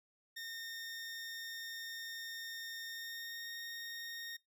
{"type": "tone with pitch glide", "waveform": "20% pulse", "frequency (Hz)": [1831, 1851.2], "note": ["A#6", "A#6"], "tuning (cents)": [-32, -13], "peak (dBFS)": -38, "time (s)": [0.36, 4.37], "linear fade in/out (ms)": 10, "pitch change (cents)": 19, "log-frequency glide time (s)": [2.87, 3.52], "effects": ["noise-tail reverb RT60 0.2 s tail -24 dB re dry"]}